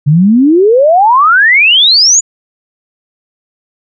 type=exponential sweep; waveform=sine; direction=up; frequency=138.59 to 7070 Hz; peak=-3 dBFS; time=0.06-2.21 s; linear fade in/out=20 ms; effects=none